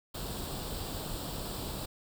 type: noise with comb filter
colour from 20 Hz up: pink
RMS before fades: -38 dBFS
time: 0.14-1.86 s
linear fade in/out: 10 ms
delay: 0.24 ms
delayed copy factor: +0.65
effects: none